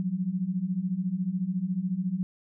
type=beating tone pair; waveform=sine; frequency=174.61 / 188.61 Hz; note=F3 / F#3; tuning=0 / +33 cents; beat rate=14 Hz; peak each=-31 / -28 dBFS; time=0-2.23 s; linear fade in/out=0 ms; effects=none